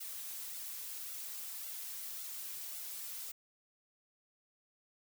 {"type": "noise with flanger", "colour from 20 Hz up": "blue", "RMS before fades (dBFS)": -44, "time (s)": [0, 3.32], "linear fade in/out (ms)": 10, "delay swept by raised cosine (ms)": [1.4, 5.1], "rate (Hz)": 1.8, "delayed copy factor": 0.65, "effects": []}